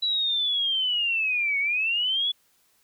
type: linear two-way sweep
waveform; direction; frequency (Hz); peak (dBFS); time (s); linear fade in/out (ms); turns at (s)
sine; down then up; 3951 to 2200 to 3439; -22; 0.02-2.32; 10; 1.59
effects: white hiss -65 dBFS RMS until 2.83 s